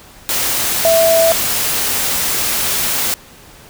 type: tone in noise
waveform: sine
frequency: 659 Hz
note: E5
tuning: 1 cent flat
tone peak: -9 dBFS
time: 0.85-1.32 s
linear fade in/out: 0 ms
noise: white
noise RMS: -17 dBFS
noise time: 0.29-3.14 s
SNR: +5 dB
effects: pink hiss -41 dBFS RMS until 3.69 s